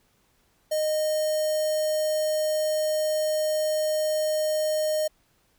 square tone with notch filter, 617 Hz, D#5, 15 cents flat, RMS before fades -25 dBFS, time 0.71-5.08 s, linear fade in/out 10 ms, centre 2200 Hz, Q 0.62, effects pink hiss -66 dBFS RMS until 5.58 s

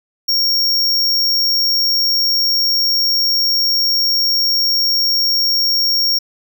square tone, 5540 Hz, F8, 15 cents flat, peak -13 dBFS, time 0.28-6.19 s, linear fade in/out 10 ms, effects none

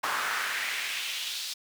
brown noise with high-pass filter sweep, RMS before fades -32 dBFS, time 0.03-1.54 s, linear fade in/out 10 ms, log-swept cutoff 1100 to 4300 Hz, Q 2.1, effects none

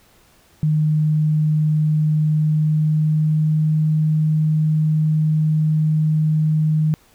sine tone with pitch glide, 153.6 to 155.12 Hz, D#3 to D#3, -22 to -5 cents, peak -14 dBFS, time 0.63-6.94 s, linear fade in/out 0 ms, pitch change +17 cents, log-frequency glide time 2.28-3.78 s, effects pink hiss -54 dBFS RMS until 7.14 s

